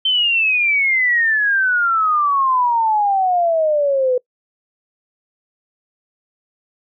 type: exponential sweep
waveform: sine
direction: down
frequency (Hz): 3111 to 493.6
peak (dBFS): -13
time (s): 0.05-4.18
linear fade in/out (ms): 5
effects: noise-tail reverb RT60 0.1 s tail -25 dB re dry